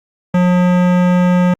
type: tone with hard clipping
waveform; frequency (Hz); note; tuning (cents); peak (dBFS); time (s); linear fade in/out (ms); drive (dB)
sine; 179.4; F3; +47; -11; 0.34-1.54; 5; 18
effects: Opus 48 kbps